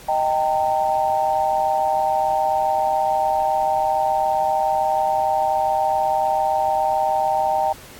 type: chord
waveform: sine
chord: Eb major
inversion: none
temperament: equal with one note detuned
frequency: 622.3 / 784 / 911 Hz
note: Eb5 / G5 / Bb5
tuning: 0 / 0 / -40 cents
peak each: -23 / -19 / -23 dBFS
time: 0.08-7.73 s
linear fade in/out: 10 ms
effects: pink hiss -42 dBFS RMS until 7.99 s + AAC 64 kbps